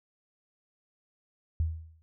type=tone with exponential decay; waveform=sine; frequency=80.5 Hz; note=E2; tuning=41 cents flat; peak=-22 dBFS; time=1.6-2.02 s; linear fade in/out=0 ms; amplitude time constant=91 ms; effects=none